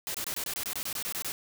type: noise bursts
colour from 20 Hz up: white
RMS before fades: -34 dBFS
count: 13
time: 0.07-1.32 s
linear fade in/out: 0 ms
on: 74 ms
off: 24 ms
effects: none